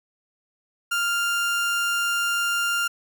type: tone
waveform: 30% pulse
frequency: 1396.9 Hz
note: F6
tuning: in tune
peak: -19 dBFS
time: 0.91-2.88 s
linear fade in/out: 10 ms
effects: none